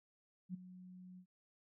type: tone with ADSR envelope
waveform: sine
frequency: 182.8 Hz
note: F#3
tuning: 21 cents flat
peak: -38 dBFS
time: 0.49-1.26 s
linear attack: 52 ms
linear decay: 12 ms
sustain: -14 dB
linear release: 78 ms
effects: none